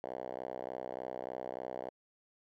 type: tone with band-pass filter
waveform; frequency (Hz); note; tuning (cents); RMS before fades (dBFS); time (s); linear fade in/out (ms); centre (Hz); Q
5% pulse; 63.4; B1; +46; -42; 0.04-1.9; 0; 610; 2
effects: none